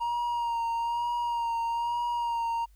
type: tone with vibrato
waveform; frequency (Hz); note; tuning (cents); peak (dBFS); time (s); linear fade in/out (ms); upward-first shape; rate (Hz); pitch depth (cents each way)
triangle; 940; A#5; +14; -25; 0-2.66; 20; sine; 1.1; 28
effects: added 50 Hz sine -54 dBFS peak until 2.75 s + white hiss -70 dBFS RMS until 2.75 s